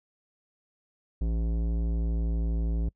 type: tone with tanh clipping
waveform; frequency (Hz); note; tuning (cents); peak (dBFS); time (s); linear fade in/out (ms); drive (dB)
sine; 56.2; A1; +37; -27; 1.21-2.89; 5; 15
effects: noise-tail reverb RT60 0.1 s tail -25 dB re dry